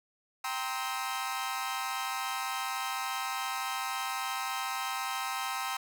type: chord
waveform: sawtooth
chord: C dominant seventh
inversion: second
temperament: equal with one note detuned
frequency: 784 / 932.3 / 1046.5 / 1289.9 Hz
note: G5 / Bb5 / C6 / E6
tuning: 0 / 0 / 0 / -38 cents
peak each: -34 / -36 / -34 / -34 dBFS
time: 0.44-5.77 s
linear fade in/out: 5 ms
effects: none